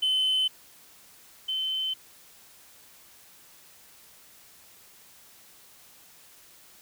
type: tone pair in turn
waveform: sine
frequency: 3049 / 3068 Hz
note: G7 / G7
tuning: -49 / -38 cents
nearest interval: unison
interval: 11 cents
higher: second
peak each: -20 / -26 dBFS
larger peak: first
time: 0.02-0.48 / 1.48-1.94 s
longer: neither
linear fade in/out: 10 ms
effects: tanh soft clip ceiling -20 dBFS + white hiss -54 dBFS RMS until 6.81 s